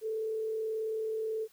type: tone with frequency modulation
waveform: sine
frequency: 440 Hz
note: A4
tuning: in tune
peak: -31 dBFS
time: 0.01-1.48 s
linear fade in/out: 50 ms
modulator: 38.5 Hz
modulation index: 0.25
effects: white hiss -64 dBFS RMS until 1.52 s